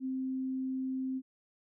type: tone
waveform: sine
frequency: 261.6 Hz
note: C4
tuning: in tune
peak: -32 dBFS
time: 0-1.22 s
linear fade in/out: 50 ms
effects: none